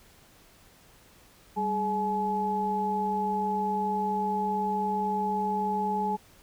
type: tone cluster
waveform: sine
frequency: 196.2 / 419.6 / 851 Hz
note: G3 / G#4 / G#5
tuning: +2 / +18 / +42 cents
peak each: -32 / -34 / -27 dBFS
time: 1.56-6.17 s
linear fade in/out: 20 ms
effects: pink hiss -57 dBFS RMS until 6.42 s